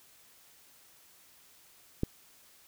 click, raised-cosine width 3 ms, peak -15 dBFS, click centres 2.034 s, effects white hiss -60 dBFS RMS until 2.67 s

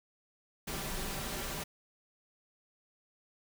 pink noise with comb filter, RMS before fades -38 dBFS, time 0.67-1.64 s, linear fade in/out 10 ms, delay 5.1 ms, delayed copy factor +0.5, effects none

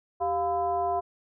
sine tone with frequency modulation, 700 Hz, F5, 4 cents sharp, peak -24 dBFS, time 0.2-1.01 s, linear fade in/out 20 ms, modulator 309 Hz, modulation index 0.86, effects none

